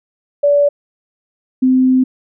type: tone pair in turn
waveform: sine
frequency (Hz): 576 / 257.9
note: D5 / C4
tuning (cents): -34 / -25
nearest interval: octave + major second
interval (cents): 1391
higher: first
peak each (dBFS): -8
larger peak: neither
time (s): 0.43-0.69 / 1.62-2.04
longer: second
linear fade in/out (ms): 10
effects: none